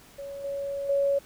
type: tone with level steps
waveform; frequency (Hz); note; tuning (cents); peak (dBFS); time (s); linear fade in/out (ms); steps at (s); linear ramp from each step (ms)
sine; 559; C#5; +14; -35 / -29 / -21; 0.18-1.19; 10; 0.44 / 0.89; 5
effects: pink hiss -53 dBFS RMS until 1.25 s